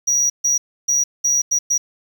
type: tone bursts at uneven times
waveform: triangle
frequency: 5780 Hz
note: F#8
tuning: 41 cents flat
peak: -13 dBFS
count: 6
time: 0.07-0.3 / 0.44-0.58 / 0.88-1.04 / 1.24-1.42 / 1.51-1.59 / 1.7-1.78 s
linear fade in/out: 10 ms
effects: 7-bit